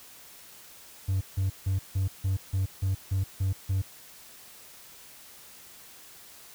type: tone bursts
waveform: triangle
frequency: 95.6 Hz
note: G2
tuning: 43 cents flat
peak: -21 dBFS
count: 10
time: 1.08-3.82 s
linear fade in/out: 10 ms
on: 130 ms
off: 160 ms
effects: tanh soft clip ceiling -18 dBFS + white hiss -50 dBFS RMS until 6.54 s